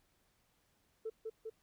sine tone with echo, 443.7 Hz, A4, 14 cents sharp, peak -36 dBFS, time 1.05-1.1 s, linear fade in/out 10 ms, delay 200 ms, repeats 2, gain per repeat -2 dB, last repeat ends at 1.5 s, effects tanh soft clip ceiling -34 dBFS + pink hiss -75 dBFS RMS until 1.62 s

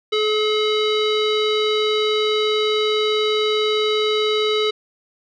square tone with low-pass filter, 427.7 Hz, A4, 49 cents flat, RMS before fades -19 dBFS, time 0.12-4.71 s, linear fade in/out 10 ms, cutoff 3700 Hz, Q 4.9, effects none

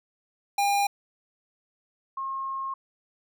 square / sine tone pair in turn, 806 / 1075.9 Hz, G5 / C6, +48 / +48 cents, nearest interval perfect fourth, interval 500 cents, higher second, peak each -22 / -29 dBFS, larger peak first, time 0.58-0.87 / 2.17-2.74 s, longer second, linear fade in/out 5 ms, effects none

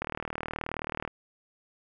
click train, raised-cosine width 0.5 ms, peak -17 dBFS, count 42, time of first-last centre 0.02-1.077 s, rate 38.8 Hz, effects none

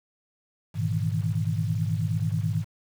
sine chord, E major seventh, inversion first, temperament equal with one note detuned, 103.83 / 121.35 / 155.56 / 164.81 Hz, G#2 / B2 / D#3 / E3, 0 / -30 / 0 / 0 cents, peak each -27 / -31 / -29 / -31 dBFS, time 0.74-2.65 s, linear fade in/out 50 ms, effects 8-bit

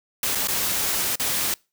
white noise with dropouts, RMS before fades -24 dBFS, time 0.23-1.54 s, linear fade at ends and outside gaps 2 ms, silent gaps 0.35-0.354 / 0.473-0.484 / 1.156-1.197 s, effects noise-tail reverb RT60 0.3 s tail -26 dB re dry

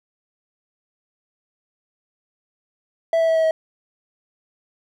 triangle tone with pitch steps, 659.3 / 654.4 / 649.5 / 644.6 / 639.8 Hz, E5 / E5 / E5 / E5 / D#5, 0 / -13 / -26 / -39 / +48 cents, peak -13 dBFS, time 3.13-3.51 s, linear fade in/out 2 ms, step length 76 ms, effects none

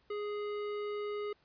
sine tone with hard clipping, 415.3 Hz, G#4, in tune, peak -37 dBFS, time 0.1-1.33 s, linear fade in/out 5 ms, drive 14 dB, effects pink hiss -70 dBFS RMS until 1.44 s + resampled to 11025 Hz

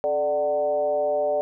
sine tone with frequency modulation, 591 Hz, D5, 11 cents sharp, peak -20 dBFS, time 0.04-1.41 s, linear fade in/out 0 ms, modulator 158 Hz, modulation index 0.8, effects none

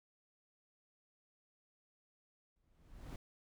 brown noise with exponential growth, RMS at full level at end -42 dBFS, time 2.56-3.16 s, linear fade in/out 2 ms, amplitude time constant 130 ms, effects none

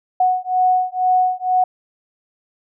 sine beating tone pair, 736 / 738.1 Hz, F#5 / F#5, -9 / -4 cents, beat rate 2.1 Hz, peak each -17 dBFS, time 0.2-1.64 s, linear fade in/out 5 ms, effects none

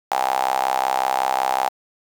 sawtooth tone with high-pass filter, 65.41 Hz, C2, in tune, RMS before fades -21 dBFS, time 0.11-1.69 s, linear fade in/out 5 ms, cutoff 800 Hz, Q 8.3, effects 7-bit

